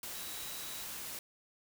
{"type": "tone in noise", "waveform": "sine", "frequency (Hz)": 3893, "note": "B7", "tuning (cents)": -26, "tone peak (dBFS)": -50, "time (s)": [0.15, 0.83], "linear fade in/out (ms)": 2, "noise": "white", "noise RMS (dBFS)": -43, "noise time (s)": [0.03, 1.19], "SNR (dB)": -10, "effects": []}